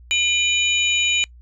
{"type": "tone cluster", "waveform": "sine", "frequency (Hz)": [2408, 2993, 3801, 6930], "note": ["D7", "F#7", "A#7", "A8"], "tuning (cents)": [43, 19, 33, -27], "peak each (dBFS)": [-19, -21, -27, -25], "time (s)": [0.11, 1.24], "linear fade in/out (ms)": 0, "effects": ["noise-tail reverb RT60 0.1 s tail -25 dB re dry", "added 60 Hz sine -42 dBFS peak until 1.41 s"]}